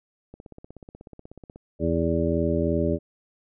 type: click train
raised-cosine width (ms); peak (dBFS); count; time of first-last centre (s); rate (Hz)
2; -29; 21; 0.34-1.56; 16.4
type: harmonic tone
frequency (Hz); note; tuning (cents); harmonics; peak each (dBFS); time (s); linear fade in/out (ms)
83; E2; +12; 1 / 2 / 3 / 4 / 5 / 7; -28 / -28 / -28 / -28 / -28 / -28; 1.79-2.99; 50
effects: none